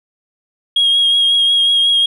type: tone with vibrato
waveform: sine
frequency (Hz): 3273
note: G#7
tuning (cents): -26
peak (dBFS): -8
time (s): 0.76-2.06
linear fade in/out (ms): 5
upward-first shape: triangle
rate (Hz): 5.5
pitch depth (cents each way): 24
effects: tanh soft clip ceiling -7 dBFS